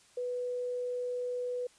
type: tone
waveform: sine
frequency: 493.9 Hz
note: B4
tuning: in tune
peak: -32 dBFS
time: 0.17-1.67 s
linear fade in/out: 5 ms
effects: white hiss -62 dBFS RMS until 1.78 s + resampled to 22050 Hz